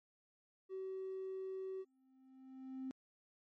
triangle tone, 380 Hz, F#4, 46 cents sharp, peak -38 dBFS, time 0.69-1.85 s, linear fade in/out 50 ms
triangle tone with exponential growth, 262.4 Hz, C4, 5 cents sharp, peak -36 dBFS, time 1.8-2.91 s, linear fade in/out 0 ms, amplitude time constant 240 ms
effects tanh soft clip ceiling -38 dBFS + MP3 32 kbps

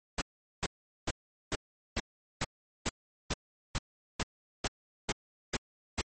pink noise bursts, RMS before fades -31 dBFS, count 14, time 0.18-6.014 s, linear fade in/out 5 ms, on 36 ms, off 410 ms, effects MP3 32 kbps

